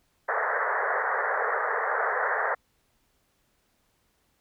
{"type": "band-pass noise", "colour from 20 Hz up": "white", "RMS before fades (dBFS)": -27, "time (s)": [0.28, 2.55], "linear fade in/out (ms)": 10, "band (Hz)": [420, 1900], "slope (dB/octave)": 96, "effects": ["pink hiss -70 dBFS RMS until 4.4 s"]}